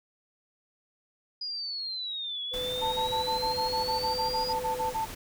sine linear two-way sweep, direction down then up, 4928 to 3360 to 4928 Hz, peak -32 dBFS, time 1.41-4.53 s, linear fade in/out 5 ms, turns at 2.42 s
sine tone, 502 Hz, B4, 28 cents sharp, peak -33 dBFS, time 2.51-4.95 s, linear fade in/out 50 ms
pink noise, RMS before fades -41 dBFS, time 2.53-5.15 s, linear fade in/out 10 ms
sine tone bursts, 888 Hz, A5, 16 cents sharp, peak -27 dBFS, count 15, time 2.81-5.058 s, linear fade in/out 20 ms, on 120 ms, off 32 ms
effects none

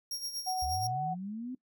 sawtooth tone with tremolo, 5588 Hz, F8, in tune, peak -31 dBFS, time 0.11-0.87 s, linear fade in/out 2 ms, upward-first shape sine, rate 8.4 Hz, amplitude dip 65%
sine tone with vibrato, 746 Hz, F#5, 14 cents sharp, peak -31 dBFS, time 0.46-1.15 s, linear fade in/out 20 ms, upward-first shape triangle, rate 4 Hz, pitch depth 10 cents each way
sine linear sweep, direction up, 61.4 to 261.6 Hz, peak -36 dBFS, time 0.62-1.55 s, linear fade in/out 5 ms
effects noise-tail reverb RT60 0.1 s tail -20 dB re dry

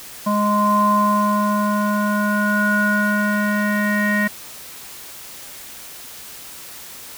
square tone with low-pass filter sweep, 207.7 Hz, G#3, in tune, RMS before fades -18 dBFS, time 0.26-4.28 s, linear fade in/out 10 ms, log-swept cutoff 940 to 1900 Hz, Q 8.4, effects white hiss -37 dBFS RMS until 7.17 s

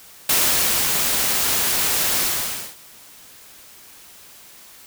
white noise with ADSR envelope, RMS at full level -17 dBFS, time 0.29-2.76 s, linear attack 4 ms, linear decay 540 ms, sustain -3 dB, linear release 550 ms, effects white hiss -45 dBFS RMS until 4.86 s

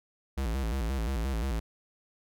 square tone with vibrato, 61.1 Hz, B1, 18 cents flat, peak -29 dBFS, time 0.37-1.6 s, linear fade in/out 10 ms, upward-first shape square, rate 5.7 Hz, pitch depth 170 cents each way, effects none

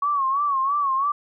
sine tone with vibrato, 1113 Hz, C#6, 7 cents sharp, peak -19 dBFS, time 0.02-1.12 s, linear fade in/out 5 ms, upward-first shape sine, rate 3 Hz, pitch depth 94 cents each way, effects none

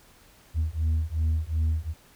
sine beating tone pair, 78 / 80.7 Hz, D#2 / E2, +5 / -36 cents, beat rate 2.7 Hz, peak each -24 dBFS, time 0.54-1.94 s, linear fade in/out 50 ms, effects tanh soft clip ceiling -20 dBFS + pink hiss -56 dBFS RMS until 2.15 s

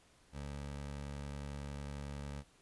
20% pulse tone, 71 Hz, C#2, 42 cents sharp, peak -37 dBFS, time 0.32-2.44 s, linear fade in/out 50 ms, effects pink hiss -67 dBFS RMS until 2.61 s + resampled to 24000 Hz

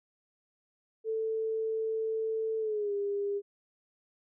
sine tone with pitch glide, 442.9 to 403.8 Hz, A4 to G#4, +11 to -49 cents, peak -29 dBFS, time 1.04-3.42 s, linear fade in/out 50 ms, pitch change -160 cents, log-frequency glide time 2.59-2.93 s, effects none

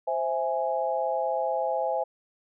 sine chord, C augmented, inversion none, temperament equal, 523.3 / 659.3 / 830.6 Hz, C5 / E5 / G#5, 0 / 0 / 0 cents, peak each -29 dBFS, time 0.07-2.04 s, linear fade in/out 10 ms, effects none

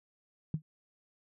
sine tone with exponential decay, 155.56 Hz, D#3, in tune, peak -25 dBFS, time 0.54-0.62 s, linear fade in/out 2 ms, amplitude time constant 17 ms, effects none

